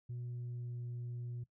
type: tone with pitch glide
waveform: sine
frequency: 121.8 to 120.82 Hz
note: B2 to B2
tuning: -24 to -38 cents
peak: -38 dBFS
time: 0.09-1.44 s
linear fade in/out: 10 ms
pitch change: -14 cents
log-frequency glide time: 0.22-0.84 s
effects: noise-tail reverb RT60 0.1 s tail -18 dB re dry + tanh soft clip ceiling -38 dBFS